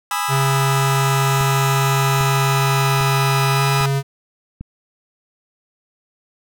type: chord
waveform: sawtooth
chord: E major seventh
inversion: first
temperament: just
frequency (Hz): 824.1 / 988.9 / 1236.1 / 1318.5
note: G#5 / B5 / D#6 / E6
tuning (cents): -14 / +2 / -12 / 0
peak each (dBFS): -21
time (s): 0.11-3.86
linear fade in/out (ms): 2
type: tone with pitch glide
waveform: square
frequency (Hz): 135.8 to 137.78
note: C#3 to C#3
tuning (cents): -35 to -10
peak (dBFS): -17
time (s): 0.28-4.03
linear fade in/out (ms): 50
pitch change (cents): +25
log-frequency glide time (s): 3.54-3.62
type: click train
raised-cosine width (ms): 5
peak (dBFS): -18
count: 5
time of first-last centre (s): 1.41-4.61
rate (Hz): 1.25
effects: none